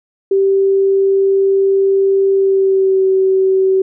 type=tone with pitch glide; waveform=sine; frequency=389.9 to 381 Hz; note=G4 to G4; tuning=-9 to -49 cents; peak=-9 dBFS; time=0.31-3.82 s; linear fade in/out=5 ms; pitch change=-40 cents; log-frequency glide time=2.33-3.05 s; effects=none